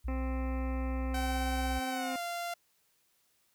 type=tone; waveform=sine; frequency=61.74 Hz; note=B1; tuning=in tune; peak=-32 dBFS; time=0.04-1.8 s; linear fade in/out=20 ms
type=harmonic tone; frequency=261.7 Hz; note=C4; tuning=in tune; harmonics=1 / 2 / 3 / 4 / 5 / 7 / 8 / 9 / 10; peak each=-37 / -43 / -47 / -49 / -51 / -54 / -55 / -56 / -57 dBFS; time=0.08-2.16 s; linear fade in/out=2 ms
type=tone with pitch glide; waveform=sawtooth; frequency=768 to 692.2 Hz; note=G5 to F5; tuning=-36 to -16 cents; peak=-31 dBFS; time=1.14-2.54 s; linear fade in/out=5 ms; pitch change=-180 cents; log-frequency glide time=1.9-2.2 s
effects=white hiss -72 dBFS RMS until 3.54 s